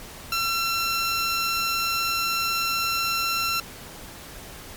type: tone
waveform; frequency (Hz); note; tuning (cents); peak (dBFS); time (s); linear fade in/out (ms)
15% pulse; 1354; E6; +46; -16; 0.32-3.6; 2
effects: pink hiss -41 dBFS RMS until 4.76 s + MP3 96 kbps